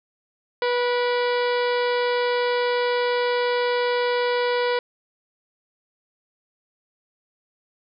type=harmonic tone with a mistuned harmonic; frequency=488.6 Hz; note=B4; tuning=19 cents flat; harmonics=1 / 2 / 3 / 4 / 5 / 6 / 7 / 8 / 9 / 10; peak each=-21 / -27 / -31 / -33 / -35 / -37 / -38 / -39 / -40 / -41 dBFS; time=0.62-4.79 s; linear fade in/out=2 ms; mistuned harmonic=5; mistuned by=-74 cents; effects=none